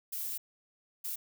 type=noise bursts at uneven times; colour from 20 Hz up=violet; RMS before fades=-37 dBFS; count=2; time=0.12-0.38 / 1.04-1.16 s; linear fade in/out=10 ms; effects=none